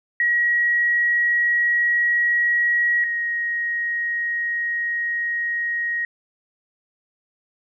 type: tone pair in turn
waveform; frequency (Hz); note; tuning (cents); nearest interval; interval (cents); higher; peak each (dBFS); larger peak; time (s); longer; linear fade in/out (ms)
sine; 1907 / 1882.9; A#6 / A#6; +39 / +17; unison; 22; first; -16 / -21; first; 0.2-3.04 / 3.04-6.05; second; 2
effects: none